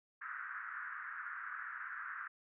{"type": "band-pass noise", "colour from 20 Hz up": "pink", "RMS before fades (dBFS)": -45, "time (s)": [0.21, 2.28], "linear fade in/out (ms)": 10, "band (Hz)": [1300, 1700], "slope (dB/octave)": 48, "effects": []}